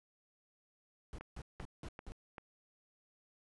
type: noise bursts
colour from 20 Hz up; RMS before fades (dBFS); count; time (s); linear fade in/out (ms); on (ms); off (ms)
brown; -46; 5; 1.13-2.12; 0; 54; 180
type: click train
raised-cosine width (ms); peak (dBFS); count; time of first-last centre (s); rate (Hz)
0.5; -31; 4; 1.21-2.382; 2.56
effects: resampled to 24000 Hz

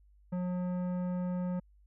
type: tone with tanh clipping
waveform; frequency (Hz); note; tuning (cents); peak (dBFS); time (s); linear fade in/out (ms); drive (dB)
sine; 180; F#3; -47; -33; 0.32-1.6; 10; 13
effects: added 50 Hz sine -59 dBFS peak until 1.86 s

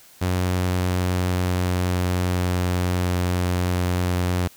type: tone with pitch glide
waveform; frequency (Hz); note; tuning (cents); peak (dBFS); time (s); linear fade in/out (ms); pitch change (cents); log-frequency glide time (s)
sawtooth; 91 to 89.7; F#2 to F2; -28 to +47; -16; 0.21-4.48; 10; -25; 0.58-3.22
effects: white hiss -50 dBFS RMS until 4.56 s

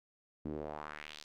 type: tone with band-pass filter sweep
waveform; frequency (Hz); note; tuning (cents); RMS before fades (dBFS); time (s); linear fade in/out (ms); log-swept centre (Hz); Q
sawtooth; 75.4; D2; +46; -44; 0.45-1.24; 5; 260 to 4900; 2.2
effects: none

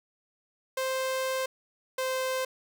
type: tone pair in turn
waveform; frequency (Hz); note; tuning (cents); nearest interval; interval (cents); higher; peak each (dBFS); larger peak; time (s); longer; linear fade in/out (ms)
sawtooth; 523.3 / 519.4; C5 / C5; 0 / -13; unison; 13; first; -24; neither; 0.77-1.46 / 1.98-2.45; first; 5
effects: none

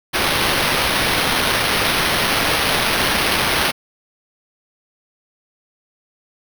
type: noise with sample-and-hold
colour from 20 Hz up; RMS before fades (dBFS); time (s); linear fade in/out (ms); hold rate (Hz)
violet; -18; 0.13-3.72; 20; 7350
effects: none

